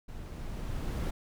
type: noise with level ramp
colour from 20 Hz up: brown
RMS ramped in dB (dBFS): -43 to -31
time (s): 0.08-1.11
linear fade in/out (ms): 10
effects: none

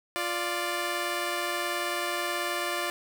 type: tone pair together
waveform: 10% pulse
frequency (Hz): 349.2 / 588.2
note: F4 / D5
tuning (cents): 0 / +3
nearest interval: major sixth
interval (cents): 903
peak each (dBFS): -23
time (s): 0.16-2.9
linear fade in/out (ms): 0
effects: none

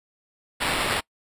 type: noise with sample-and-hold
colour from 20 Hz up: white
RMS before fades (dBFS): -25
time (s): 0.6-1.01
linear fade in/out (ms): 20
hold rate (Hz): 6300
effects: noise-tail reverb RT60 0.1 s tail -24 dB re dry + resampled to 32000 Hz

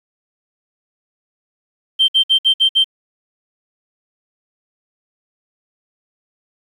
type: tone bursts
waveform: sine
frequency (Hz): 3136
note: G7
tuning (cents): 0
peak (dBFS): -8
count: 6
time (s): 1.99-2.844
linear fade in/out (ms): 20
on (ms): 94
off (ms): 58
effects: tanh soft clip ceiling -5 dBFS + 8-bit

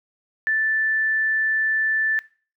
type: tone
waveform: sine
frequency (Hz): 1760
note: A6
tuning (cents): 0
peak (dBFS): -18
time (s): 0.47-2.19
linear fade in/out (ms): 0
effects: noise-tail reverb RT60 0.4 s tail -20 dB re dry

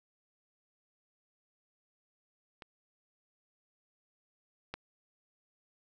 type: clicks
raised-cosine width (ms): 0.3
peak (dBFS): -30 / -22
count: 2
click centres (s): 2.622 / 4.74
effects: none

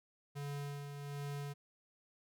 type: tone with tremolo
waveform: square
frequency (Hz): 142.9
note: D3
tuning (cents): -47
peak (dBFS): -40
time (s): 0.35-1.54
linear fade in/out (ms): 20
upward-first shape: sine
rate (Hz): 1.3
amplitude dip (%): 45
effects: none

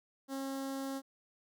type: tone with notch filter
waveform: sawtooth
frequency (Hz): 270.7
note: C#4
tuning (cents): -41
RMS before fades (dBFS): -39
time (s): 0.28-1.02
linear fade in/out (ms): 50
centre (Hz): 2400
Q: 1.2
effects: none

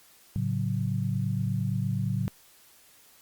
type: chord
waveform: sine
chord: F# minor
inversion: first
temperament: equal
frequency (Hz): 110 / 138.59 / 185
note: A2 / C#3 / F#3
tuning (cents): 0 / 0 / 0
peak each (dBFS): -29 / -30 / -31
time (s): 0.36-2.28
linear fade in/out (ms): 0
effects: white hiss -57 dBFS RMS until 3.21 s + Opus 48 kbps

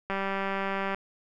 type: click train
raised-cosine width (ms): 0.5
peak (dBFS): -16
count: 166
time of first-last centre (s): 0.1-0.946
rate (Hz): 195
effects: none

